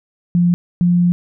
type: tone pair in turn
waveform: sine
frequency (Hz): 174.61 / 175.62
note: F3 / F3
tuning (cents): 0 / +10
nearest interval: unison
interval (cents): 10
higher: second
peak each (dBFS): -10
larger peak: neither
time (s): 0.35-0.54 / 0.81-1.12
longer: second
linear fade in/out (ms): 0
effects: none